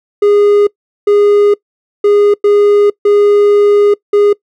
triangle tone bursts at uneven times, 410.6 Hz, G#4, 20 cents flat, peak -3 dBFS, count 6, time 0.22-0.67 / 1.07-1.54 / 2.04-2.34 / 2.44-2.9 / 3.05-3.94 / 4.13-4.33 s, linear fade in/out 5 ms, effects noise-tail reverb RT60 0.1 s tail -23 dB re dry

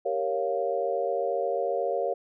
sine chord, G half-diminished seventh, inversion none, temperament equal, 392 / 466.2 / 554.4 / 698.5 Hz, G4 / Bb4 / Db5 / F5, 0 / 0 / 0 / 0 cents, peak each -33 / -30 / -29 / -31 dBFS, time 0.05-2.14 s, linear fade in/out 10 ms, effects none

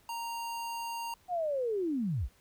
square tone, 930 Hz, A#5, 4 cents flat, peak -36 dBFS, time 0.09-1.14 s, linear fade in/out 2 ms
sine linear sweep, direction down, 740 to 38.58 Hz, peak -29 dBFS, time 1.28-2.29 s, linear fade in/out 50 ms
effects pink hiss -65 dBFS RMS until 2.4 s

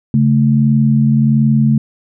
sine tone pair together, 138.59 / 220 Hz, C#3 / A3, 0 / 0 cents, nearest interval minor sixth, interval 800 cents, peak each -11 dBFS, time 0.14-1.78 s, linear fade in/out 2 ms, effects none

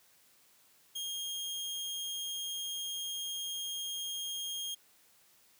sawtooth tone, 3238 Hz, G#7, 45 cents flat, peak -33 dBFS, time 0.95-4.75 s, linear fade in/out 10 ms, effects white hiss -65 dBFS RMS until 5.59 s + high-pass 80 Hz 12 dB/octave

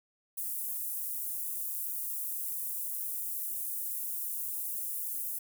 pink high-pass noise, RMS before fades -36 dBFS, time 0.37-5.39 s, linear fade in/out 10 ms, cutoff 11000 Hz, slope 24 dB/octave, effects none

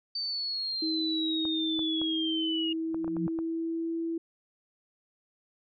sine linear sweep, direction down, 4598 to 2846 Hz, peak -30 dBFS, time 0.15-2.73 s, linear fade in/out 5 ms
sine tone with pitch glide, 318.7 to 330.9 Hz, D#4 to E4, +42 to +7 cents, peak -29 dBFS, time 0.82-4.18 s, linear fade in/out 5 ms, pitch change +65 cents, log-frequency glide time 1.9-3.97 s
clicks, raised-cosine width 1 ms, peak -27 dBFS, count 9, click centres 1.453 / 1.792 / 2.016 / 2.945 / 3.045 / 3.079 / 3.167 / 3.28 / 3.389 s
sine tone with exponential growth, 173.6 Hz, F3, 10 cents flat, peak -26 dBFS, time 2.87-3.27 s, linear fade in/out 2 ms, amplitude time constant 85 ms
effects none

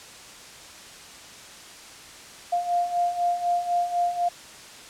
sine beating tone pair, 698.5 / 702.5 Hz, F5 / F5, 0 / +10 cents, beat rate 4 Hz, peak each -28 / -23 dBFS, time 2.52-4.29 s, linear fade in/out 10 ms, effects white hiss -44 dBFS RMS until 4.89 s + low-pass 8000 Hz 12 dB/octave

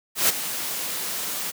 white noise with ADSR envelope, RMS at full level -17 dBFS, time 0.15-1.52 s, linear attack 140 ms, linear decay 17 ms, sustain -12 dB, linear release 24 ms, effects high-pass 150 Hz 12 dB/octave

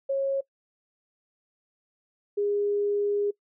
sine tone pair in turn, 546 / 409 Hz, C#5 / G#4, -26 / -26 cents, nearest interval perfect fourth, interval 500 cents, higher first, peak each -23 / -23 dBFS, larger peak neither, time 0.09-0.41 / 2.37-3.31 s, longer second, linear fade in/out 10 ms, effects noise-tail reverb RT60 0.1 s tail -22 dB re dry

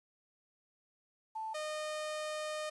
sine / sawtooth tone pair in turn, 880 / 612.9 Hz, A5 / D#5, 0 / -26 cents, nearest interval tritone, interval 626 cents, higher first, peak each -37 / -33 dBFS, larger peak second, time 1.35-1.54 / 1.54-2.7 s, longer second, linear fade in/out 10 ms, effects resampled to 24000 Hz + 11-bit

